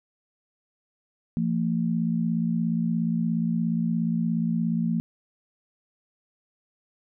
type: tone pair together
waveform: sine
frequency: 170.1 / 227.1 Hz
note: F3 / A#3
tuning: -45 / -45 cents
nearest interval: perfect fourth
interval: 500 cents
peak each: -25 dBFS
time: 1.37-5 s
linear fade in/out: 0 ms
effects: none